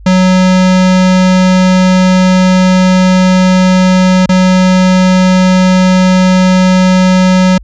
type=tone with dropouts; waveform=square; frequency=185 Hz; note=F#3; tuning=in tune; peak=-5 dBFS; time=0.06-7.58 s; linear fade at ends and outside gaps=5 ms; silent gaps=4.26-4.291 s; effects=added 50 Hz sine -29 dBFS peak until 7.63 s + resampled to 16000 Hz